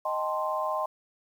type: chord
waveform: sine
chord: A half-diminished seventh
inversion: second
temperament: equal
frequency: 622.3 / 784 / 880 / 1046.5 Hz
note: Eb5 / G5 / A5 / C6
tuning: 0 / 0 / 0 / 0 cents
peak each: -31 / -35 / -36 / -30 dBFS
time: 0.05-0.86 s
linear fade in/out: 5 ms
effects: 9-bit